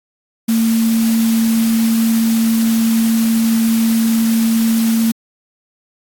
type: tone in noise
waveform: sine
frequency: 226.4 Hz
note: A3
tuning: 50 cents sharp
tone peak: -11 dBFS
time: 0.48-5.12 s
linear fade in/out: 10 ms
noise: white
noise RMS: -26 dBFS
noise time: 0.48-5.12 s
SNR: +12 dB
effects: AAC 64 kbps